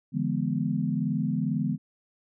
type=chord; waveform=sine; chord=E dominant seventh; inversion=third; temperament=equal with one note detuned; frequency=146.83 / 168.96 / 207.7 / 246.9 Hz; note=D3 / E3 / G#3 / B3; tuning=0 / +43 / 0 / 0 cents; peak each=-30 dBFS; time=0.12-1.78 s; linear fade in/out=50 ms; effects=none